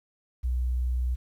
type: tone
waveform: sine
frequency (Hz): 62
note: B1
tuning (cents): +7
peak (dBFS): -24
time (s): 0.43-1.16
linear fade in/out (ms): 20
effects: 10-bit